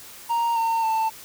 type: tone with pitch steps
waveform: triangle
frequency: 932.3 / 910.5 / 889.2 Hz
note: A#5 / A#5 / A5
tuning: 0 / -41 / +18 cents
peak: -18 dBFS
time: 0.29-1.1 s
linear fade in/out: 20 ms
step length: 270 ms
effects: white hiss -43 dBFS RMS until 1.24 s